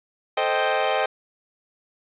sawtooth chord, A half-diminished seventh, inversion none, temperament equal, 440 / 523.3 / 622.3 / 784 Hz, A4 / C5 / Eb5 / G5, 0 / 0 / 0 / 0 cents, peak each -25 / -22 / -21 / -20 dBFS, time 0.37-1.06 s, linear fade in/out 5 ms, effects resampled to 8000 Hz + 8-bit

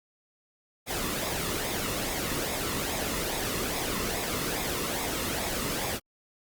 pink noise with flanger, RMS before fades -31 dBFS, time 0.86-6 s, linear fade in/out 50 ms, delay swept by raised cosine 0.67 to 1.31 ms, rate 2.4 Hz, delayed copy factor -0.5, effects Opus 48 kbps

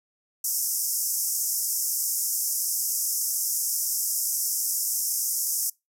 white band-pass noise, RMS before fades -27 dBFS, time 0.44-5.7 s, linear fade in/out 5 ms, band 5200 to 15000 Hz, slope 96 dB/octave, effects noise-tail reverb RT60 0.2 s tail -24 dB re dry

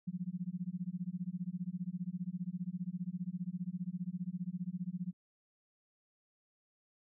sine tone with tremolo, 179.8 Hz, F#3, 49 cents flat, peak -33 dBFS, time 0.07-5.13 s, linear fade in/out 10 ms, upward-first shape sine, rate 15 Hz, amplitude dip 100%, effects none

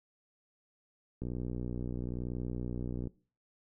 click train, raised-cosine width 3 ms, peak -25 dBFS, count 114, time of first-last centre 1.22-3.072 s, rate 61 Hz, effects noise-tail reverb RT60 0.4 s tail -21 dB re dry

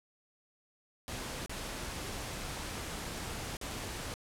pink noise with dropouts, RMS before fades -40 dBFS, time 1.08-4.14 s, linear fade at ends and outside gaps 0 ms, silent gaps 1.461-1.495 / 3.047-3.05 / 3.569-3.613 s, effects low-pass 11000 Hz 12 dB/octave

